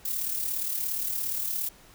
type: noise with amplitude modulation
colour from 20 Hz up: violet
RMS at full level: -28 dBFS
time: 0.05-1.69 s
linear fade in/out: 5 ms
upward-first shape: sine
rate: 37.2 Hz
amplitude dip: 50%
effects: pink hiss -54 dBFS RMS until 1.94 s